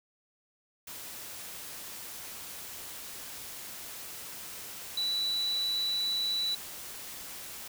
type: tone in noise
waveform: sine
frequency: 3951 Hz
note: B7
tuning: in tune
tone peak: -28 dBFS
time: 4.97-6.55 s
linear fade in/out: 5 ms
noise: white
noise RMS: -43 dBFS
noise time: 0.87-7.68 s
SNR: +12 dB
effects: none